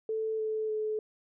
sine tone with pitch steps, 440.2 / 435.4 / 430.6 Hz, A4 / A4 / A4, +1 / -18 / -37 cents, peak -29 dBFS, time 0.09-0.99 s, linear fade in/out 2 ms, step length 300 ms, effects none

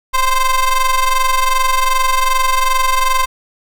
45% pulse ring-modulated tone, 523.3 Hz, C5, in tune, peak -8 dBFS, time 0.13-3.26 s, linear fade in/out 20 ms, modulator 512 Hz, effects none

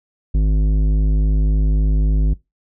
sine tone with tanh clipping, 51.8 Hz, G#1, 4 cents flat, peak -14 dBFS, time 0.34-2.34 s, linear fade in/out 10 ms, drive 12 dB, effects noise-tail reverb RT60 0.2 s tail -21 dB re dry

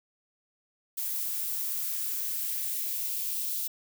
violet noise with high-pass filter sweep, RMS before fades -32 dBFS, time 0.97-3.68 s, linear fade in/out 10 ms, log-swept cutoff 690 to 3300 Hz, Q 1.4, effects none

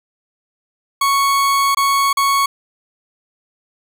40% pulse tone with dropouts, 1108.7 Hz, C#6, in tune, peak -12 dBFS, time 1.01-2.46 s, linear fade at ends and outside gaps 5 ms, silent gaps 1.748-1.77 / 2.13-2.17 s, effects none

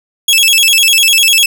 sawtooth tone with vibrato, 2959 Hz, F#7, 1 cent flat, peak -3 dBFS, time 0.28-1.46 s, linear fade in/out 5 ms, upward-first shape square, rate 10 Hz, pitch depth 200 cents each way, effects none

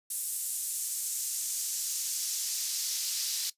pink noise with high-pass filter sweep, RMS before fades -33 dBFS, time 0.1-3.5 s, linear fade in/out 5 ms, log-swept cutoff 9000 to 4700 Hz, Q 1.6, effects noise-tail reverb RT60 0.1 s tail -17 dB re dry + resampled to 32000 Hz

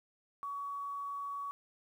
sine tone, 1128 Hz, C#6, 30 cents sharp, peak -37 dBFS, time 0.43-1.51 s, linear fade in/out 0 ms, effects 11-bit

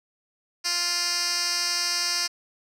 10% pulse tone with band-pass filter, 349.3 Hz, F4, in tune, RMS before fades -26 dBFS, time 0.64-2.28 s, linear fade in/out 20 ms, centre 5300 Hz, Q 2.3, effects none

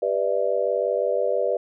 sine chord, E minor seventh, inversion first, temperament just, 395.6 / 494.4 / 593.3 / 659.3 Hz, G4 / B4 / D5 / E5, +16 / +2 / +18 / 0 cents, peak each -28 / -24 / -24 / -29 dBFS, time 0.02-1.57 s, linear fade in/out 5 ms, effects none

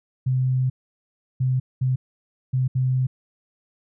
sine tone bursts at uneven times, 129 Hz, C3, 24 cents flat, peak -18 dBFS, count 5, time 0.26-0.7 / 1.4-1.6 / 1.81-1.96 / 2.53-2.68 / 2.75-3.07 s, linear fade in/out 10 ms, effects none

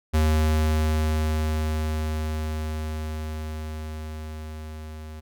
square tone with level ramp, 77.78 Hz, D#2, in tune, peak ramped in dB -18 to -37 dBFS, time 0.13-5.21 s, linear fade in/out 20 ms, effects none

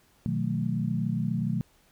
sine chord, B dominant seventh, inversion none, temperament equal with one note detuned, 123.47 / 155.56 / 182.98 / 220 Hz, B2 / D#3 / F#3 / A3, 0 / 0 / -19 / 0 cents, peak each -31 dBFS, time 0.26-1.61 s, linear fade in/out 0 ms, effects pink hiss -63 dBFS RMS until 1.91 s

